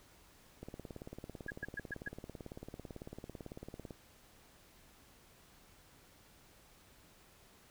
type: click train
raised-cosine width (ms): 2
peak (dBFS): -32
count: 60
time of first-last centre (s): 0.63-3.908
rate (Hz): 18
type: tone bursts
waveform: sine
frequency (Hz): 1660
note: G#6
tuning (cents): -1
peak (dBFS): -37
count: 5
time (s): 1.48-2.085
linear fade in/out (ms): 5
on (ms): 25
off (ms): 120
effects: pink hiss -63 dBFS RMS until 7.7 s